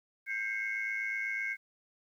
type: tone cluster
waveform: sine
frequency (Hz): 1584 / 2081 / 2189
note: G6 / C7 / C#7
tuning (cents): +18 / -10 / -22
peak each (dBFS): -36 / -39 / -34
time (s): 0.26-1.57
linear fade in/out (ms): 50
effects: tanh soft clip ceiling -25 dBFS + 11-bit